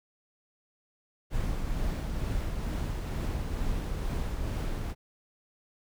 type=noise with tremolo; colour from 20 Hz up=brown; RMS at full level=-30 dBFS; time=1.3-4.95 s; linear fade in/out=50 ms; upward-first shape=triangle; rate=2.2 Hz; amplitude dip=30%; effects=none